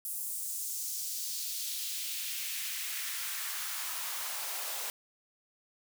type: noise with high-pass filter sweep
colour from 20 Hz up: white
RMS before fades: -37 dBFS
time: 0.05-4.9 s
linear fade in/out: 0 ms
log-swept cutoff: 9900 to 580 Hz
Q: 1.4
effects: none